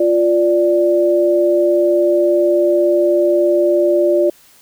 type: tone pair together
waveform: sine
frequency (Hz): 349.2 / 587.3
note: F4 / D5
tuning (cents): 0 / 0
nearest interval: major sixth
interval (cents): 900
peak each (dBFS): -13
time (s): 0-4.3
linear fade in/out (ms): 5
effects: white hiss -48 dBFS RMS until 4.61 s